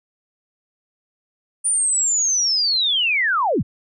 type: linear sweep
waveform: sine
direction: down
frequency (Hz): 9397 to 51.91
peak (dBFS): -16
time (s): 1.64-3.63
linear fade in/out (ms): 20
effects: none